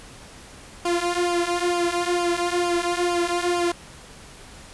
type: tone with flanger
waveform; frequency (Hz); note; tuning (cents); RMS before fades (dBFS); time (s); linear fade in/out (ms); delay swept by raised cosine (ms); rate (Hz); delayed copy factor
sawtooth; 349.2; F4; 0; -23; 0.85-3.72; 5; 0.5 to 3.5; 2.2; -0.8
effects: pink hiss -44 dBFS RMS until 4.73 s + resampled to 24000 Hz